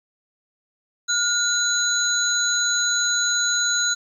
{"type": "tone cluster", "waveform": "sine", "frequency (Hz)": [1433, 3994, 6690], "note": ["F6", "B7", "G#8"], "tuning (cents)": [44, 19, 12], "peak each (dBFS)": -23, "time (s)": [1.08, 3.95], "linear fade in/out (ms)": 20, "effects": ["9-bit"]}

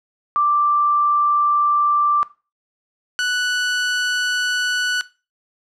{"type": "tone pair in turn", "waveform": ["sine", "sawtooth"], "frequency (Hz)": [1176, 1481.7], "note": ["D6", "F#6"], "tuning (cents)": [2, 2], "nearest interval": "major third", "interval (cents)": 400, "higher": "second", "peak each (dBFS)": -14, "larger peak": "neither", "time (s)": [[0.36, 2.23], [3.19, 5.01]], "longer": "first", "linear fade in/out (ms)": 0, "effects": ["noise-tail reverb RT60 0.3 s tail -18 dB re dry", "low-pass 7000 Hz 12 dB/octave"]}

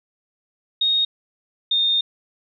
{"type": "tone pair in turn", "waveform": "sine", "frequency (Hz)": [3725, 3655], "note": ["A#7", "A#7"], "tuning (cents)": [-2, -35], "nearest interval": "unison", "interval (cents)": 33, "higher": "first", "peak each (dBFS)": -16, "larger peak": "neither", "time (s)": [[0.81, 1.05], [1.71, 2.01]], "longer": "second", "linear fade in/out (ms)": 5, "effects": []}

